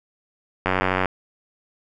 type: click train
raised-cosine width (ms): 0.5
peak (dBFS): -5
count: 38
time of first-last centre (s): 0.66-1.057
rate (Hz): 93.1
effects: none